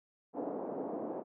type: band-pass noise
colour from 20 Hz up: pink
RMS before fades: -39 dBFS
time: 0.33-1.24 s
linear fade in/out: 50 ms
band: 250 to 760 Hz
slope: 24 dB/octave
effects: none